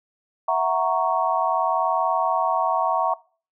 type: chord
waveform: sine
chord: F# dominant seventh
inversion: third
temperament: equal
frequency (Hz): 659.3 / 740 / 932.3 / 1108.7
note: E5 / F#5 / A#5 / C#6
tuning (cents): 0 / 0 / 0 / 0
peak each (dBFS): -24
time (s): 0.48-3.14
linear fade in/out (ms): 5
effects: noise-tail reverb RT60 0.4 s tail -22 dB re dry